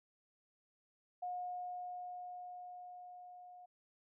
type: tone with level ramp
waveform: sine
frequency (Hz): 720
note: F#5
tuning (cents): -47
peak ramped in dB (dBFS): -38 to -53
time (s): 1.22-3.66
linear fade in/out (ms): 10
effects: none